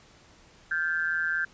sine tone with amplitude modulation, 1567 Hz, G6, 1 cent flat, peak -21 dBFS, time 0.71-1.45 s, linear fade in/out 5 ms, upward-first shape sine, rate 164 Hz, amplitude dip 90%, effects pink hiss -56 dBFS RMS until 1.53 s + resampled to 16000 Hz

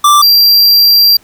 square tone pair in turn, 1174.7 / 4734 Hz, D6 / D8, 0 / +13 cents, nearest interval 2 octaves, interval 2413 cents, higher second, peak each -4 dBFS, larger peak neither, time 0.04-0.22 / 0.22-1.17 s, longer second, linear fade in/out 5 ms, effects pink hiss -46 dBFS RMS until 1.23 s

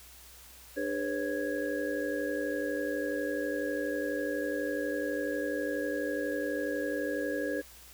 sine tone cluster, 296 / 406 / 495.9 / 548 / 1657 Hz, D4 / G#4 / B4 / C#5 / G#6, +14 / -39 / +7 / -20 / -4 cents, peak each -35 / -38 / -36 / -36 / -38 dBFS, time 0.76-7.62 s, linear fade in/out 20 ms, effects added 60 Hz sine -57 dBFS peak until 7.93 s + white hiss -53 dBFS RMS until 7.93 s

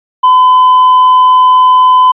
sine tone with tanh clipping, 1013 Hz, B5, 44 cents sharp, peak -3 dBFS, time 0.23-2.12 s, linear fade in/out 10 ms, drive 2 dB, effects resampled to 8000 Hz

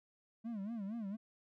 triangle tone with vibrato, 213.5 Hz, G#3, 48 cents sharp, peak -37 dBFS, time 0.44-1.17 s, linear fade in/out 20 ms, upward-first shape sine, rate 4.3 Hz, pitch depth 180 cents each way, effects none

